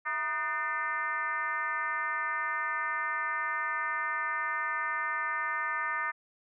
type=tone with frequency modulation; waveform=sine; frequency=1515 Hz; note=F#6; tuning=40 cents sharp; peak=-29 dBFS; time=0.05-6.12 s; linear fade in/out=20 ms; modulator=284 Hz; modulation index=1.8; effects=none